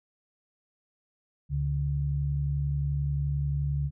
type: tone pair together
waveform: sine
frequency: 71.4 / 142.8 Hz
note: D2 / D3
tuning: -48 / -48 cents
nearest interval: octave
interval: 1200 cents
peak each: -30 / -27 dBFS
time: 1.49-3.91 s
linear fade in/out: 50 ms
effects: none